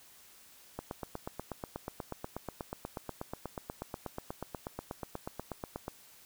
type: click train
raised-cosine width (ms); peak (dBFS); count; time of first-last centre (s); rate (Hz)
1; -23; 43; 0.79-5.881; 8.25
effects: white hiss -58 dBFS RMS until 6.25 s